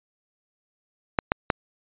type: clicks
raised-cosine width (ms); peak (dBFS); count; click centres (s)
0.5; -4; 3; 1.188 / 1.319 / 1.502
effects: resampled to 8000 Hz